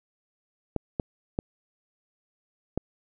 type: clicks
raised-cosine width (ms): 2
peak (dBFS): -13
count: 4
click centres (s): 0.763 / 0.998 / 1.389 / 2.776
effects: none